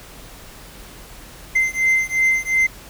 triangle beating tone pair, 2075 / 2077.8 Hz, C7 / C7, -15 / -13 cents, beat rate 2.8 Hz, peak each -17 dBFS, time 1.55-2.67 s, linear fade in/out 10 ms, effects added 45 Hz sine -43 dBFS peak until 2.89 s + pink hiss -41 dBFS RMS until 2.89 s

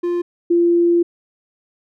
triangle / sine tone pair in turn, 349.2 / 343.8 Hz, F4 / F4, 0 / -27 cents, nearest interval unison, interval 27 cents, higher first, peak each -15 / -11 dBFS, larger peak second, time 0.03-0.22 / 0.5-1.03 s, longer second, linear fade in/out 10 ms, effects none

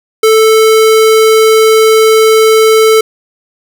square tone, 440 Hz, A4, in tune, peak -4 dBFS, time 0.23-3.01 s, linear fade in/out 5 ms, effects none

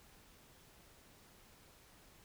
silence, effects pink hiss -63 dBFS RMS until 2.24 s

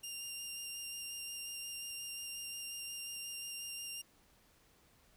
15% pulse tone with vibrato, 2794 Hz, F7, in tune, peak -35 dBFS, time 0.03-4.02 s, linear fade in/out 10 ms, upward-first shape square, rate 5.6 Hz, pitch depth 8 cents each way, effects pink hiss -68 dBFS RMS until 5.16 s

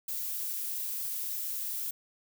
violet noise, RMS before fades -35 dBFS, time 0.08-1.91 s, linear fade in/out 5 ms, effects none

